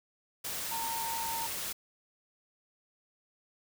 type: tone in noise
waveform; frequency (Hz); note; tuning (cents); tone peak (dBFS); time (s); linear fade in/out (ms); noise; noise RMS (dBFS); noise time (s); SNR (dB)
sine; 914; A#5; -34; -35; 0.71-1.47; 10; white; -37; 0.44-1.73; -1
effects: none